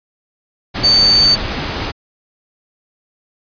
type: tone in noise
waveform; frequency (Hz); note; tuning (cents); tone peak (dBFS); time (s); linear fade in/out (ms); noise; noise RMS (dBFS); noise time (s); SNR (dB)
sine; 4557; C#8; +47; -7; 0.83-1.36; 20; pink; -21; 0.74-1.92; +11
effects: resampled to 11025 Hz